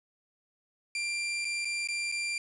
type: tone with dropouts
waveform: sawtooth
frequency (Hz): 2373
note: D7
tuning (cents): +17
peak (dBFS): -27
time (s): 0.95-2.38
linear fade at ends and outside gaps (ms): 2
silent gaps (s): 1.447-1.451 / 1.648-1.653 / 1.874-1.886 / 2.117-2.122
effects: resampled to 24000 Hz + 9-bit